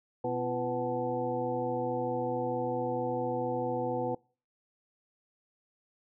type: harmonic tone with a mistuned harmonic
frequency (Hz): 124.5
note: B2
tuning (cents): +14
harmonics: 1 / 2 / 3 / 4 / 6 / 7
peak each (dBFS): -40 / -38 / -38 / -32 / -37 / -38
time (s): 0.24-4.15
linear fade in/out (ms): 5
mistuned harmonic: 3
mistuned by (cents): -150
effects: noise-tail reverb RT60 0.4 s tail -25 dB re dry